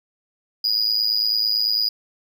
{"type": "tone with amplitude modulation", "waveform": "triangle", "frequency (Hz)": 4907, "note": "D#8", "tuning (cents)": -25, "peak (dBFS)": -13, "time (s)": [0.64, 1.89], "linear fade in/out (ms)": 5, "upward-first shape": "sine", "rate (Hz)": 109, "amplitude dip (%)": 85, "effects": []}